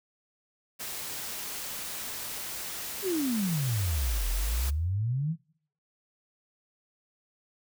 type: noise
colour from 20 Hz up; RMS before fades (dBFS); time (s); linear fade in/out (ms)
white; -37; 0.79-4.71; 20
type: exponential two-way sweep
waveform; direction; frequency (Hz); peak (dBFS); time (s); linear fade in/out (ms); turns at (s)
sine; down then up; 410.6 to 41.2 to 171.6; -26; 3.02-5.36; 50; 4.3
effects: noise-tail reverb RT60 0.6 s tail -23 dB re dry